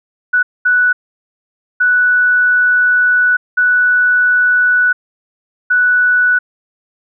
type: tone bursts at uneven times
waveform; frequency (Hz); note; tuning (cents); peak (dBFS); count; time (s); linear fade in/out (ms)
sine; 1480; F#6; 0; -8; 5; 0.33-0.43 / 0.65-0.93 / 1.8-3.37 / 3.57-4.93 / 5.7-6.39; 10
effects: none